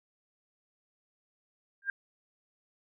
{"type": "tone with exponential growth", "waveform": "sine", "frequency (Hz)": 1600, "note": "G6", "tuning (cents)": 35, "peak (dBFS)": -24, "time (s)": [1.82, 1.9], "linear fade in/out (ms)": 2, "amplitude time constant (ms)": 16, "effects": []}